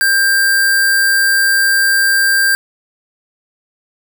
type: tone with sample-and-hold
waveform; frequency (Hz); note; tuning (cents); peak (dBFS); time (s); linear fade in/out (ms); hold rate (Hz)
sine; 1591; G6; +25; -9; 0.01-2.55; 0; 6300
effects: none